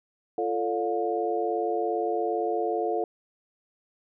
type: tone cluster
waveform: sine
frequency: 344.7 / 442.2 / 570 / 713 Hz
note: F4 / A4 / C#5 / F5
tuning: -23 / +9 / +48 / +36 cents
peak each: -31 / -28 / -35 / -29 dBFS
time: 0.38-3.04 s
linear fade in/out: 2 ms
effects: none